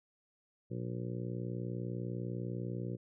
harmonic tone, 60 Hz, B1, 49 cents flat, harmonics 2 / 3 / 4 / 5 / 6 / 7 / 8 / 9, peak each -39 / -42 / -50 / -47 / -45 / -52 / -49 / -54 dBFS, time 0.7-2.97 s, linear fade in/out 20 ms, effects none

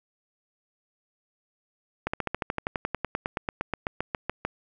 slowing click train, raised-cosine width 0.5 ms, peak -12 dBFS, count 24, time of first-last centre 2.07-4.45 s, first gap 65 ms, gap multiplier 1.04, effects none

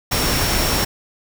sine tone in noise, 5490 Hz, F8, 31 cents flat, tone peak -26 dBFS, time 0.11-0.85 s, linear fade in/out 10 ms, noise pink, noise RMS -19 dBFS, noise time 0.11-0.85 s, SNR -10 dB, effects none

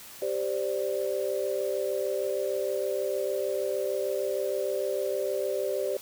sine chord, G suspended fourth, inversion none, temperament equal with one note detuned, 392 / 520.8 / 587.3 Hz, G4 / C5 / D5, 0 / -8 / 0 cents, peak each -31 dBFS, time 0.22-5.97 s, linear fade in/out 2 ms, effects white hiss -46 dBFS RMS until 6.01 s

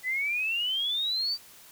sine exponential sweep, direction up, 1975.5 to 4699 Hz, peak -26 dBFS, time 0.03-1.38 s, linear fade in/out 50 ms, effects white hiss -52 dBFS RMS until 1.71 s

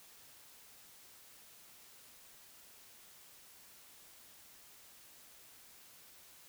silence, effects white hiss -59 dBFS RMS until 6.48 s

